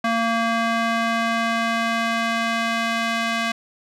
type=tone with band-pass filter sweep; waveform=square; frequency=229.1 Hz; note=A#3; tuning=30 cents flat; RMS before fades=-22 dBFS; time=0.04-3.52 s; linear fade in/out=5 ms; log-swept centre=1300 to 2200 Hz; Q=0.81; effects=none